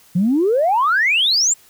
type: exponential sweep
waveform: sine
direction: up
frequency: 167.1 to 7670 Hz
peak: -12 dBFS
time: 0.15-1.54 s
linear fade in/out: 10 ms
effects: tanh soft clip ceiling -8 dBFS + white hiss -50 dBFS RMS until 1.69 s